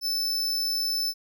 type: tone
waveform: 45% pulse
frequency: 5274 Hz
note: E8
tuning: in tune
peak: -25 dBFS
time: 0.01-1.14 s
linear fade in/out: 50 ms
effects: none